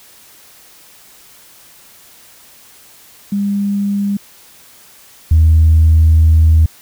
sine tone pair in turn, 201.2 / 79.85 Hz, G3 / D#2, +45 / +45 cents, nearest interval octave + major third, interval 1600 cents, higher first, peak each -13 / -4 dBFS, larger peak second, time 3.32-4.17 / 5.31-6.66 s, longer second, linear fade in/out 5 ms, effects tanh soft clip ceiling -2 dBFS + white hiss -43 dBFS RMS until 6.81 s

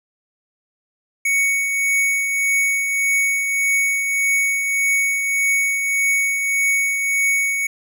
square tone with tremolo, 2228 Hz, C#7, 8 cents sharp, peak -15 dBFS, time 1.25-7.67 s, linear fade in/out 5 ms, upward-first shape triangle, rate 1.7 Hz, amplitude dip 45%, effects none

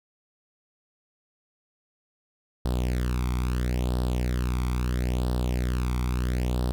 sawtooth tone with flanger, 61.74 Hz, B1, in tune, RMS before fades -26 dBFS, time 2.65-6.72 s, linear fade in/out 0 ms, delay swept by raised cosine 0.22 to 0.88 ms, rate 0.75 Hz, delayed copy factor +0.75, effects none

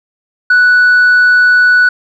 sine tone with tanh clipping, 1480 Hz, F#6, in tune, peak -5 dBFS, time 0.5-1.89 s, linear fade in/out 5 ms, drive 1 dB, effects none

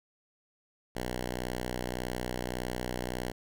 5% pulse tone, 61.74 Hz, B1, in tune, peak -22 dBFS, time 0.95-3.32 s, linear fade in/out 10 ms, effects none

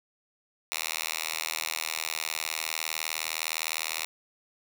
5% pulse tone with high-pass filter, 79.7 Hz, D#2, 42 cents sharp, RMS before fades -33 dBFS, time 0.72-4.05 s, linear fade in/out 0 ms, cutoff 2200 Hz, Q 0.73, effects none

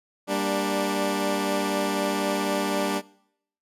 15% pulse chord, G minor, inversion none, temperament equal with one note detuned, 197.13 / 233.1 / 293.7 Hz, G3 / Bb3 / D4, +10 / 0 / 0 cents, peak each -21 / -26 / -20 dBFS, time 0.27-3.02 s, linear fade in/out 50 ms, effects noise-tail reverb RT60 0.7 s tail -22 dB re dry + resampled to 32000 Hz

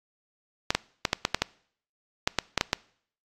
clicks, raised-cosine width 0.2 ms, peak -4 dBFS, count 12, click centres 0.705 / 0.75 / 1.052 / 1.131 / 1.251 / 1.346 / 1.42 / 2.275 / 2.387 / 2.577 / 2.611 / 2.731 s, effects noise-tail reverb RT60 0.6 s tail -24 dB re dry + AAC 48 kbps

